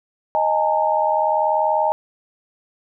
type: chord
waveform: sine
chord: D# suspended fourth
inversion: none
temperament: equal with one note detuned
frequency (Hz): 622.3 / 830.6 / 911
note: D#5 / G#5 / A#5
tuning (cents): 0 / 0 / -40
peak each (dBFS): -20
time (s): 0.35-1.92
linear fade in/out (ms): 0
effects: none